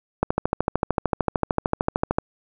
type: click train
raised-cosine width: 1 ms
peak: -5 dBFS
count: 27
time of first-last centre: 0.23-2.185 s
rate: 13.3 Hz
effects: none